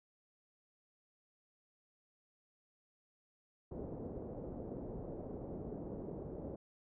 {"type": "low-pass noise", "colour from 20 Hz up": "white", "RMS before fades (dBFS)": -45, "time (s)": [3.71, 6.56], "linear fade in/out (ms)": 5, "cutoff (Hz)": 520, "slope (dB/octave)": 24, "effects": []}